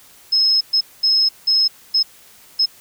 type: tone bursts at uneven times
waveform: sine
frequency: 5170 Hz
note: E8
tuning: 34 cents flat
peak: -12 dBFS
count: 6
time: 0.32-0.61 / 0.73-0.81 / 1.03-1.29 / 1.47-1.68 / 1.94-2.03 / 2.59-2.66 s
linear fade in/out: 10 ms
effects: white hiss -47 dBFS RMS until 2.8 s